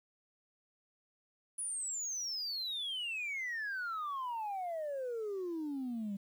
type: exponential sweep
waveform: sine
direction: down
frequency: 10040 to 193.4 Hz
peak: -34 dBFS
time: 1.58-6.17 s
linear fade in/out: 10 ms
effects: tanh soft clip ceiling -34 dBFS + 11-bit